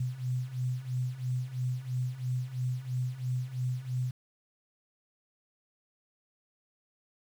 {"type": "beating tone pair", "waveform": "sine", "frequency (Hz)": [124.4, 127.4], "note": ["B2", "C3"], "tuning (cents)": [13, -46], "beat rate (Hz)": 3, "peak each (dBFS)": [-35, -32], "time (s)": [0, 4.11], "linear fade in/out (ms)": 5, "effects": ["9-bit"]}